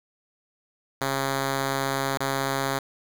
5% pulse tone with dropouts, 136.2 Hz, C#3, 30 cents flat, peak -13 dBFS, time 1.01-2.79 s, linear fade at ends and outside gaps 5 ms, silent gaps 2.175-2.203 s, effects 8-bit

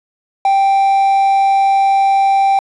triangle tone with quantisation, 784 Hz, G5, in tune, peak -7 dBFS, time 0.45-2.59 s, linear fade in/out 2 ms, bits 6, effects resampled to 24000 Hz

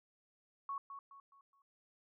sine tone with echo, 1108.7 Hz, C#6, in tune, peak -38 dBFS, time 0.69-0.78 s, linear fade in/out 2 ms, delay 210 ms, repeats 4, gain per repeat -8 dB, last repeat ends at 1.62 s, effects none

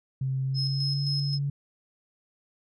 sine tone with pitch glide, 132.6 to 141.3 Hz, C3 to C#3, +23 to +34 cents, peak -25 dBFS, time 0.21-1.5 s, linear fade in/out 5 ms, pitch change +111 cents, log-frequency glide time 0.43-1.03 s
sine tone with tremolo, 5160 Hz, E8, 38 cents flat, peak -27 dBFS, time 0.54-1.39 s, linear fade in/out 50 ms, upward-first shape square, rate 3.8 Hz, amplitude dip 45%
effects tanh soft clip ceiling -17 dBFS

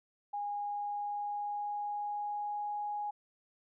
sine tone with pitch glide, 820 to 829.5 Hz, G#5 to G#5, -22 to -2 cents, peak -34 dBFS, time 0.33-3.11 s, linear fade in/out 10 ms, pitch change +20 cents, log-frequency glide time 0.48-2.77 s, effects none

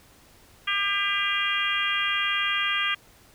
harmonic tone with a mistuned harmonic, 400 Hz, G4, 35 cents sharp, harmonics 3 / 4 / 5 / 6 / 7 / 8, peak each -30 / -30 / -30 / -30 / -30 / -30 dBFS, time 0.67-2.95 s, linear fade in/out 10 ms, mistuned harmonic 8, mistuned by +21 cents, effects pink hiss -55 dBFS RMS until 3.34 s

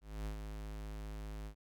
square tone with ADSR envelope, 52.5 Hz, G#1, 19 cents sharp, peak -38 dBFS, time 0.01-1.55 s, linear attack 250 ms, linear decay 98 ms, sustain -5 dB, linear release 85 ms, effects none

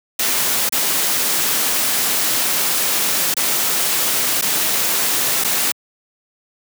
white noise with dropouts, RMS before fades -18 dBFS, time 0.19-5.72 s, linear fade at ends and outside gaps 5 ms, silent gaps 0.692-0.723 / 3.341-3.367 / 4.413-4.422 / 5.439-5.445 s, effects high-pass 150 Hz 12 dB/octave

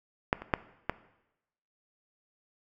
clicks, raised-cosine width 0.5 ms, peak -8 / -25 / -8 / -12 dBFS, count 4, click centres 0.329 / 0.42 / 0.538 / 0.896 s, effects noise-tail reverb RT60 0.9 s tail -17 dB re dry

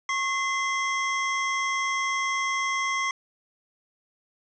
square tone pair together, 1090 / 2058 Hz, C#6 / C7, -29 / -29 cents, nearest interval major seventh, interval 1100 cents, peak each -28 dBFS, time 0.09-3.11 s, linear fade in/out 2 ms, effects resampled to 16000 Hz + 9-bit

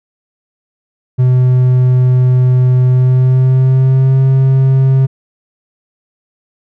triangle tone with pitch glide, 126.8 to 133.18 Hz, B2 to C3, +46 to +31 cents, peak -4 dBFS, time 1.18-5.07 s, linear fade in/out 20 ms, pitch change +85 cents, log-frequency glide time 2.86-4.2 s, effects none

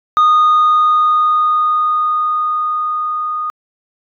sine tone with level ramp, 1233 Hz, D#6, 16 cents flat, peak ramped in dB -4 to -17 dBFS, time 0.17-3.5 s, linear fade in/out 0 ms, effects tanh soft clip ceiling -6 dBFS

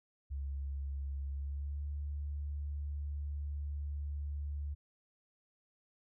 sine tone with pitch glide, 69.3 to 72.45 Hz, C#2 to D2, 0 to -23 cents, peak -36 dBFS, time 0.3-4.75 s, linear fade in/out 20 ms, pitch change +77 cents, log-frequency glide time 1.33-1.85 s, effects none

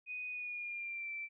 sine tone with pitch glide, 2489 to 2336 Hz, D#7 to D7, 0 to -10 cents, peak -39 dBFS, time 0.06-1.29 s, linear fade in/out 50 ms, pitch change -110 cents, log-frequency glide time 0.29-1.11 s, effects none

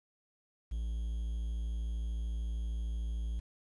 triangle tone with quantisation, 56.6 Hz, A1, 50 cents sharp, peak -31 dBFS, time 0.71-3.4 s, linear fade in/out 10 ms, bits 10, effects resampled to 24000 Hz

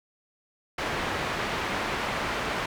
white low-pass noise, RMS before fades -30 dBFS, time 0.78-2.66 s, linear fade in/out 5 ms, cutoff 1900 Hz, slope 12 dB/octave, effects none

